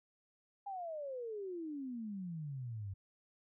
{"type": "exponential sweep", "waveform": "sine", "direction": "down", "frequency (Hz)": [818, 93.7], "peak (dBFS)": -40, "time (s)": [0.66, 2.94], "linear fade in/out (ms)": 10, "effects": []}